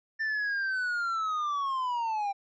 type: linear sweep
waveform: triangle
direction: down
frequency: 1790 to 784 Hz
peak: -26 dBFS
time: 0.19-2.33 s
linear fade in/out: 20 ms
effects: resampled to 16000 Hz